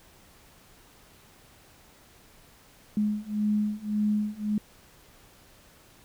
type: beating tone pair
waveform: sine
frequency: 209.3 / 211.1 Hz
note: G#3 / G#3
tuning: +14 / +29 cents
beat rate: 1.8 Hz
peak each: -28 / -27 dBFS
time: 2.97-4.58 s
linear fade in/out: 2 ms
effects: pink hiss -56 dBFS RMS until 6.04 s